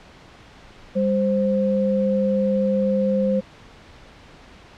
sine tone pair together, 199.33 / 523.3 Hz, G3 / C5, +29 / 0 cents, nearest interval octave + perfect fourth, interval 1671 cents, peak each -20 / -20 dBFS, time 0.95-3.41 s, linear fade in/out 20 ms, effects pink hiss -46 dBFS RMS until 4.77 s + low-pass 4000 Hz 12 dB/octave

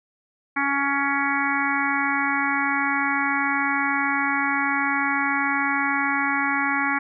harmonic tone, 279.5 Hz, C#4, 14 cents sharp, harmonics 1 / 3 / 4 / 5 / 6 / 7 / 8, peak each -28 / -28 / -28 / -28 / -28 / -28 / -28 dBFS, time 0.56-6.99 s, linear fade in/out 10 ms, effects none

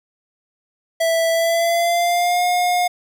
square tone with pitch glide, 659.3 to 714.8 Hz, E5 to F5, 0 to +40 cents, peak -16 dBFS, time 1-2.88 s, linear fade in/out 10 ms, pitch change +140 cents, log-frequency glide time 1.31-2.44 s, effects none

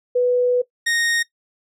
sine / sawtooth tone pair in turn, 493.9 / 1858.8 Hz, B4 / A#6, 0 / -5 cents, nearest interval octave + major seventh, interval 2295 cents, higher second, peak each -14 dBFS, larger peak neither, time 0.15-0.62 / 0.86-1.23 s, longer first, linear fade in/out 10 ms, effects noise-tail reverb RT60 0.1 s tail -18 dB re dry + low-pass 10000 Hz 12 dB/octave

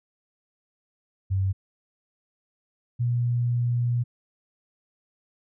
sine tone pair in turn, 95.8 / 120.7 Hz, G2 / B2, -39 / -39 cents, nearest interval major third, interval 400 cents, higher second, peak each -21 dBFS, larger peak neither, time 1.3-1.53 / 2.99-4.04 s, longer second, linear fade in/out 20 ms, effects none

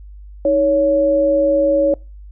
sine tone pair together, 314.9 / 559.9 Hz, D#4 / C#5, +21 / +17 cents, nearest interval minor seventh, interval 996 cents, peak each -19 / -12 dBFS, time 0.45-1.94 s, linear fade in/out 2 ms, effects noise-tail reverb RT60 0.3 s tail -25 dB re dry + added 50 Hz sine -34 dBFS peak until 2.31 s

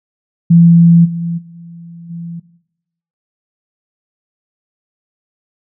sine tone with level steps, 169.1 Hz, E3, 44 cents sharp, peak -3 / -15 / -30 / -23 dBFS, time 0.5-2.4 s, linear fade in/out 10 ms, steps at 1.04 / 1.37 / 2.09 s, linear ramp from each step 20 ms, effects noise-tail reverb RT60 0.8 s tail -17 dB re dry

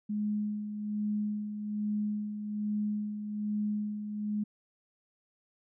sine tone with tremolo, 209.6 Hz, G#3, 16 cents sharp, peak -28 dBFS, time 0.09-4.44 s, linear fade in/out 10 ms, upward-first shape sine, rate 1.2 Hz, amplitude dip 55%, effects none

